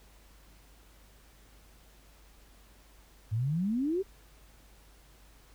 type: exponential sweep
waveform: sine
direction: up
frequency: 102.1 to 402.3 Hz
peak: -27 dBFS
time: 3.31-4.03 s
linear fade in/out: 20 ms
effects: added 50 Hz sine -57 dBFS peak until 5.54 s + pink hiss -61 dBFS RMS until 5.54 s